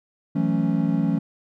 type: chord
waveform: triangle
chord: F# minor seventh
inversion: third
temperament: equal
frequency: 164.81 / 185 / 220 / 277.2 Hz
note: E3 / F#3 / A3 / C#4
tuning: 0 / 0 / 0 / 0 cents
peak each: -22 / -23 / -23 / -23 dBFS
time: 0.35-1.19 s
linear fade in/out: 10 ms
effects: none